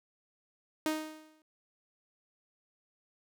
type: tone with exponential decay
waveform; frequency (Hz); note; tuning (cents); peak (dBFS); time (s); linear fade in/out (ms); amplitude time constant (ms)
sawtooth; 311.1; D#4; 0; -23; 0.86-1.42; 1; 120
effects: none